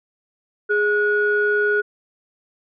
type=tone pair together; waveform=sine; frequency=415.3 / 1457.1 Hz; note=G#4 / F#6; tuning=0 / -27 cents; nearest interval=octave + minor seventh; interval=2173 cents; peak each=-18 dBFS; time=0.69-1.82 s; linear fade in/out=20 ms; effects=tanh soft clip ceiling -8 dBFS